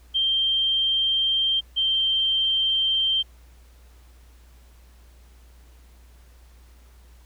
sine tone pair in turn, 3160 / 3142 Hz, G7 / G7, +13 / +3 cents, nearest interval unison, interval 10 cents, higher first, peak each -19 dBFS, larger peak neither, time 0.14-1.61 / 1.76-3.23 s, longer neither, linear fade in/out 20 ms, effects added 60 Hz sine -48 dBFS peak until 7.25 s + pink hiss -59 dBFS RMS until 7.25 s

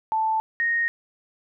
sine tone pair in turn, 880 / 1861.4 Hz, A5 / A#6, 0 / -3 cents, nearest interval octave + minor second, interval 1297 cents, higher second, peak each -20 dBFS, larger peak neither, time 0.12-0.4 / 0.6-0.88 s, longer neither, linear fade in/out 0 ms, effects none

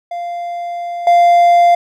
triangle tone with level steps, 695 Hz, F5, 9 cents flat, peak -18 / -4 dBFS, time 0.11-1.75 s, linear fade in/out 5 ms, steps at 1.07 s, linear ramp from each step 2 ms, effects none

